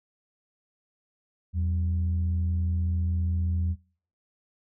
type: tone pair together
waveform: sine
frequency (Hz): 84.25 / 189.3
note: E2 / F#3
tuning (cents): +38 / +40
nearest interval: octave + major second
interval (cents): 1402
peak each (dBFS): -23 / -35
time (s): 1.53-3.76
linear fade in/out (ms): 50
effects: noise-tail reverb RT60 0.5 s tail -25 dB re dry + tanh soft clip ceiling -17 dBFS